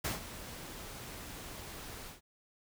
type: noise with ADSR envelope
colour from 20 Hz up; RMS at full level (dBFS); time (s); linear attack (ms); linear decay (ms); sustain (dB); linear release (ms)
pink; -33; 0.04-2.21; 9; 140; -13; 140
effects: none